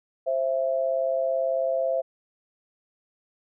sine tone pair together, 527 / 665.1 Hz, C5 / E5, +12 / +15 cents, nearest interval major third, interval 403 cents, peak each -25 dBFS, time 0.26-2.02 s, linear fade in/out 20 ms, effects none

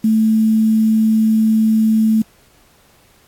sine tone with quantisation, 220 Hz, A3, in tune, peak -10 dBFS, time 0.04-2.22 s, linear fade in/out 5 ms, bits 6, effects pink hiss -52 dBFS RMS until 3.27 s + AAC 64 kbps

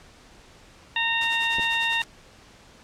harmonic tone, 920 Hz, A#5, 23 cents flat, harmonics 1 / 2 / 3 / 4, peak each -30 / -26 / -26 / -28 dBFS, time 0.96-2.02 s, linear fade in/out 2 ms
white noise with tremolo, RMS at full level -35 dBFS, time 1.21-2.04 s, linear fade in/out 2 ms, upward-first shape triangle, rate 10 Hz, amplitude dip 85%
clicks, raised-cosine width 2 ms, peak -22 dBFS, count 2, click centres 1.585 / 1.595 s
effects pink hiss -51 dBFS RMS until 2.83 s + low-pass 7000 Hz 12 dB/octave

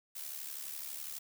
blue noise with amplitude modulation, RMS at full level -40 dBFS, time 0.15-1.19 s, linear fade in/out 10 ms, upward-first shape sine, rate 72 Hz, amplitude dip 65%, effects none

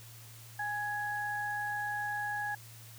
sine tone pair together, 827.5 / 1669 Hz, G#5 / G#6, -6 / +8 cents, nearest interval octave, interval 1214 cents, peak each -36 / -35 dBFS, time 0.59-2.55 s, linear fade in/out 5 ms, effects added 114 Hz sine -51 dBFS peak until 2.98 s + white hiss -54 dBFS RMS until 2.98 s

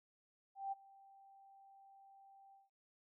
sine tone with ADSR envelope, 784 Hz, G5, in tune, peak -37 dBFS, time 0.55-2.7 s, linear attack 170 ms, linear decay 21 ms, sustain -23 dB, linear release 170 ms, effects none

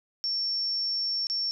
sine tone with dropouts, 5450 Hz, F8, 43 cents flat, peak -26 dBFS, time 0.24-1.51 s, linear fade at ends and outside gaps 0 ms, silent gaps 1.269-1.299 s, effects none

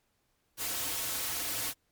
white noise with comb filter, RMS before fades -34 dBFS, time 0.57-1.74 s, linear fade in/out 50 ms, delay 5 ms, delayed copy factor -0.7, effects pink hiss -75 dBFS RMS until 1.91 s + MP3 96 kbps

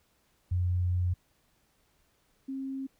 sine tone pair in turn, 89.5 / 268.2 Hz, F2 / C4, +43 / +43 cents, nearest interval octave + perfect fifth, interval 1900 cents, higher second, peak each -25 / -33 dBFS, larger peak first, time 0.51-1.14 / 2.48-2.87 s, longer first, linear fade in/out 10 ms, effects pink hiss -70 dBFS RMS until 2.99 s

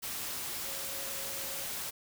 sine tone in noise, 548 Hz, C#5, 20 cents flat, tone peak -49 dBFS, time 0.64-1.67 s, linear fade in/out 20 ms, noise white, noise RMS -38 dBFS, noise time 0.02-1.91 s, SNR -14 dB, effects none

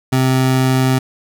25% pulse tone, 130.4 Hz, C3, 5 cents flat, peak -8 dBFS, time 0.12-0.99 s, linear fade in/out 10 ms, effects none

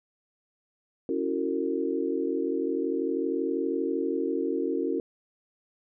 sine chord, F# dominant seventh, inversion second, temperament equal with one note detuned, 277.2 / 329.6 / 370 / 455.5 Hz, C#4 / E4 / F#4 / A#4, 0 / 0 / 0 / -40 cents, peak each -31 dBFS, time 1.09-5 s, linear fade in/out 2 ms, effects none

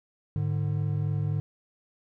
triangle tone pair together, 105.2 / 148.9 Hz, G#2 / D3, +23 / +24 cents, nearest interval tritone, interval 601 cents, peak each -26 dBFS, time 0.36-1.4 s, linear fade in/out 0 ms, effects none

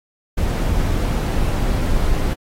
brown noise, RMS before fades -18 dBFS, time 0.37-2.34 s, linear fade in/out 10 ms, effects AAC 48 kbps

